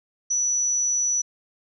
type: tone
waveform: sine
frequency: 5920 Hz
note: F#8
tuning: in tune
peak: -20 dBFS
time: 0.3-1.22 s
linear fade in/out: 10 ms
effects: none